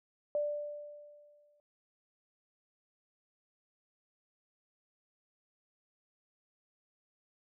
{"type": "tone with exponential decay", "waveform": "sine", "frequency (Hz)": 589, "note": "D5", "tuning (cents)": 5, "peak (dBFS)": -28, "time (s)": [0.35, 1.6], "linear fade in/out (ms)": 1, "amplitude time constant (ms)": 270, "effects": []}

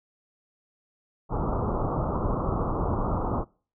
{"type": "low-pass noise", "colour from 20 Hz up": "pink", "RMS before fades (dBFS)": -27, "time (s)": [1.29, 3.45], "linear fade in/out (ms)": 50, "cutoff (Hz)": 1300, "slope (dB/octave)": 96, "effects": ["noise-tail reverb RT60 0.4 s tail -24 dB re dry"]}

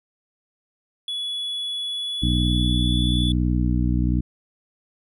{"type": "tone with pitch glide", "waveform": "triangle", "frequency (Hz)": [3400, 3443], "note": ["G#7", "A7"], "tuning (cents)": [40, -38], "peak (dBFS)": -24, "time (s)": [1.08, 3.32], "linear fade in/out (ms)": 2, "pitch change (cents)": 22, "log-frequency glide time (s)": [1.89, 3.01]}
{"type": "harmonic tone", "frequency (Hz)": 61, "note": "B1", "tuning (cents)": -21, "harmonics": [1, 2, 3, 4, 5], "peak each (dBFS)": [-21, -24, -26, -27, -28], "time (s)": [2.22, 4.21], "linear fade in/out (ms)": 10}
{"effects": []}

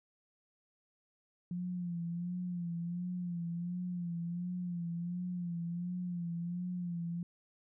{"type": "tone with vibrato", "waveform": "sine", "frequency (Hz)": 174.61, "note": "F3", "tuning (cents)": 0, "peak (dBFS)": -35, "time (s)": [1.51, 7.23], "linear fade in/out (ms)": 2, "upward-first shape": "sine", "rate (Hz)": 1.4, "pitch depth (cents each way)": 54, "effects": []}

